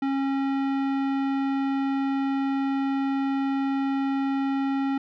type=tone with tanh clipping; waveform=sine; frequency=272.7 Hz; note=C#4; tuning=28 cents flat; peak=-25 dBFS; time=0.02-4.98 s; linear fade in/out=5 ms; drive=17 dB; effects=none